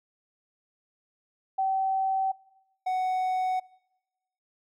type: tone pair in turn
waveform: sine / triangle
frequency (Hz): 768 / 743.6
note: G5 / F#5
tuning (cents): -36 / +8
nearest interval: minor second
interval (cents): 56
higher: first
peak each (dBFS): -23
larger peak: neither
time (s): 1.58-2.32 / 2.86-3.6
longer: neither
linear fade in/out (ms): 10
effects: noise-tail reverb RT60 1.0 s tail -24 dB re dry